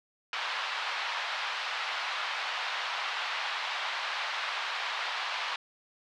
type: band-pass noise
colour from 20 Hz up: pink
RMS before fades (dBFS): -34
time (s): 0.33-5.56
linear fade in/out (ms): 2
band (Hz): 830 to 4100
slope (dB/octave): 24
effects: none